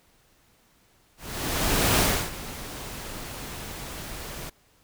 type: noise with ADSR envelope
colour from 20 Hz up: pink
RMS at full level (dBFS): -20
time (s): 1.17-4.5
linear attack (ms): 830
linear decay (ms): 300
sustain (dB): -17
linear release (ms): 11
effects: pink hiss -62 dBFS RMS until 4.83 s